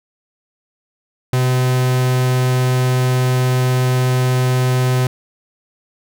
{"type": "tone", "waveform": "45% pulse", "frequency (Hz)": 127.4, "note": "C3", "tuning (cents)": -46, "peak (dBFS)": -13, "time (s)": [1.33, 5.07], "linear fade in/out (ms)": 2, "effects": []}